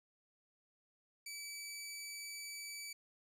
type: tone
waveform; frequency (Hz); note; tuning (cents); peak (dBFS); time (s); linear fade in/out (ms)
15% pulse; 2301; D7; -36; -38; 1.26-2.93; 5
effects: none